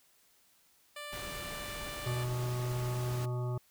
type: tone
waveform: 10% pulse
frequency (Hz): 589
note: D5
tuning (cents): +5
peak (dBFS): -33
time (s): 0.96-2.24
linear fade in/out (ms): 5
type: noise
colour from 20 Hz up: pink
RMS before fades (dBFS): -44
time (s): 1.12-3.26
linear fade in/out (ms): 10
type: harmonic tone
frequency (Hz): 123.47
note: B2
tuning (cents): 0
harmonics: 1 / 3 / 5 / 7 / 9 / 10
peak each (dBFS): -32 / -42 / -46 / -49 / -51 / -52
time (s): 2.06-3.58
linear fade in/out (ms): 5
effects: white hiss -67 dBFS RMS until 3.7 s